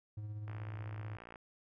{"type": "tone with tremolo", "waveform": "triangle", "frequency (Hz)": 105.5, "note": "G#2", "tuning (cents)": 28, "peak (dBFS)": -37, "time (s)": [0.17, 1.17], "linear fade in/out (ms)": 5, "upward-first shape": "sine", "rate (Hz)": 16, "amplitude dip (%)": 35}
{"type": "click train", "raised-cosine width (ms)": 0.5, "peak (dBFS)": -35, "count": 52, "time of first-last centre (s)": [0.48, 1.358], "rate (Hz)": 58.1}
{"effects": []}